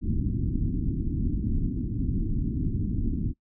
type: low-pass noise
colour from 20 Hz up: pink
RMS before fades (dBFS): -27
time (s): 0.01-3.34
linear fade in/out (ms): 50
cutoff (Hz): 310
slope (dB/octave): 48
effects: noise-tail reverb RT60 0.1 s tail -20 dB re dry